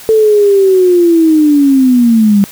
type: linear sweep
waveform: sine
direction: down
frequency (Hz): 445.1 to 196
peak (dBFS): -4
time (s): 0.09-2.44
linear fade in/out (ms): 0
effects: white hiss -32 dBFS RMS until 2.51 s